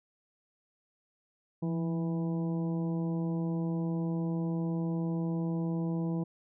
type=harmonic tone with a mistuned harmonic; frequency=164.2 Hz; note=E3; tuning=6 cents flat; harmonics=1 / 2 / 3 / 4 / 5 / 6; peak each=-30 / -36 / -43 / -48 / -50 / -51 dBFS; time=1.62-6.24 s; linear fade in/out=10 ms; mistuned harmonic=1; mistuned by=+46 cents; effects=none